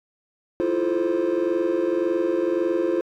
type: chord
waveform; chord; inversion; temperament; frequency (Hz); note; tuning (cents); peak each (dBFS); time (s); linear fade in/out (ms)
triangle; F major seventh; third; just; 327.4 / 349.2 / 436.5 / 523.8; E4 / F4 / A4 / C5; -12 / 0 / -14 / +2; -24 / -20 / -26 / -24; 0.6-3.01; 0
effects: tanh soft clip ceiling -12 dBFS